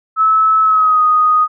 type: tone with pitch glide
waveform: sine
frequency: 1300 to 1244.2 Hz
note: E6 to D#6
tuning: -24 to 0 cents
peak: -8 dBFS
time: 0.16-1.48 s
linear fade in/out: 50 ms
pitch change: -76 cents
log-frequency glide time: 0.62-1.02 s
effects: none